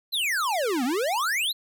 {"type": "exponential two-way sweep", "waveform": "square", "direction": "down then up", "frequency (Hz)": [4239, 233.1, 4239], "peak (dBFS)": -24, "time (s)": [0.12, 1.53], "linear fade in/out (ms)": 20, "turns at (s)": 0.84, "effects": []}